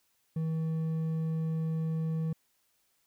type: tone with hard clipping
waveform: triangle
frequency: 160.5 Hz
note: E3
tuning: 46 cents flat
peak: -30 dBFS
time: 0.36-2.33 s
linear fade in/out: 5 ms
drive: 7 dB
effects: white hiss -73 dBFS RMS until 3.06 s